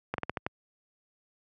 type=slowing click train; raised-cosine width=0.5 ms; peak=-15 dBFS; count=6; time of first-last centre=0.14-0.465 s; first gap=42 ms; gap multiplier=1.22; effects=high-pass 80 Hz 12 dB/octave